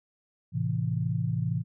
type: chord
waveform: sine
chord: A minor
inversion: none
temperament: just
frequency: 110 / 132 / 165 Hz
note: A2 / C3 / E3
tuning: 0 / +16 / +2 cents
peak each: -30 dBFS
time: 0.52-1.64 s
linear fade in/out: 50 ms
effects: none